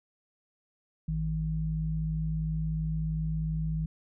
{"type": "tone pair together", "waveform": "sine", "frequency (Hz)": [54.99, 157.9], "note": ["A1", "D#3"], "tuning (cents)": [0, 26], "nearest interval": "octave + tritone", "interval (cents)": 1826, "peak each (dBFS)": [-33, -29], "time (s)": [1.08, 3.86], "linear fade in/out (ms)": 5, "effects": []}